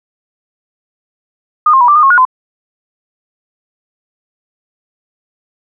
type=tone with pitch steps; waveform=sine; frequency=1223 / 1062 / 971 / 1175 / 1222 / 1086 / 1444 / 1024 Hz; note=D#6 / C6 / B5 / D6 / D#6 / C#6 / F#6 / C6; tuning=-30 / +25 / -30 / +1 / -32 / -36 / -43 / -38 cents; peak=-4 dBFS; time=1.66-2.252 s; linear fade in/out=5 ms; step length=74 ms; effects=none